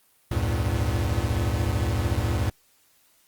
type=tone cluster; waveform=square; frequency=68.1 / 84.1 / 101.2 / 115 Hz; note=C#2 / E2 / G#2 / A#2; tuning=-30 / +35 / -44 / -23 cents; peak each=-29 dBFS; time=0.31-2.5 s; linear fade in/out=5 ms; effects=white hiss -62 dBFS RMS until 3.27 s + Opus 32 kbps